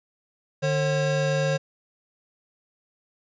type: tone pair together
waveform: square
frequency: 149.88 / 540 Hz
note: D3 / C#5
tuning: +36 / -45 cents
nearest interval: octave + minor seventh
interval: 2219 cents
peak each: -25 dBFS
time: 0.62-1.58 s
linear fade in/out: 20 ms
effects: resampled to 16000 Hz

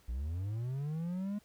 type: linear sweep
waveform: triangle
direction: up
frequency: 55 to 210 Hz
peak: -32 dBFS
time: 0.08-1.39 s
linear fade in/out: 10 ms
effects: pink hiss -66 dBFS RMS until 1.44 s

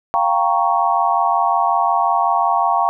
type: chord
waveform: sine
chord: G half-diminished seventh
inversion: third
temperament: equal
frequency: 698.5 / 784 / 932.3 / 1108.7 Hz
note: F5 / G5 / Bb5 / Db6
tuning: 0 / 0 / 0 / 0 cents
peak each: -19 dBFS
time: 0.14-2.89 s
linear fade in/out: 0 ms
effects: none

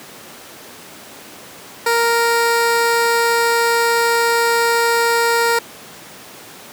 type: tone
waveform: 15% pulse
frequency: 466.2 Hz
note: A#4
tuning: in tune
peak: -7 dBFS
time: 1.86-5.59 s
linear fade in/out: 5 ms
effects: pink hiss -37 dBFS RMS until 6.72 s + high-pass 200 Hz 12 dB/octave

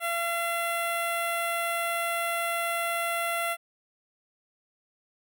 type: tone with notch filter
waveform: 10% pulse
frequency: 681 Hz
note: F5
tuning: 44 cents flat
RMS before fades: -29 dBFS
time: 0-3.57 s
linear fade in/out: 50 ms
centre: 4700 Hz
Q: 0.72
effects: none

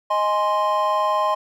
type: chord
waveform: triangle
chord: Ab major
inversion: second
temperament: equal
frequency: 622.3 / 830.6 / 1046.5 Hz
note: Eb5 / Ab5 / C6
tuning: 0 / 0 / 0 cents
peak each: -21 / -23 / -18 dBFS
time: 0.1-1.35 s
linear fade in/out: 10 ms
effects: none

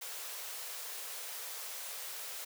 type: high-pass noise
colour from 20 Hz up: white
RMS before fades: -43 dBFS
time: 0.01-2.45 s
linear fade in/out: 10 ms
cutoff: 410 Hz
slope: 96 dB/octave
effects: none

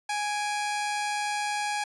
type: tone pair together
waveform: sawtooth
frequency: 830.5 / 2349 Hz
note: G#5 / D7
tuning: 0 / 0 cents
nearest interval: octave + tritone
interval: 1800 cents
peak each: -24 / -34 dBFS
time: 0.09-1.84 s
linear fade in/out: 5 ms
effects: resampled to 24000 Hz

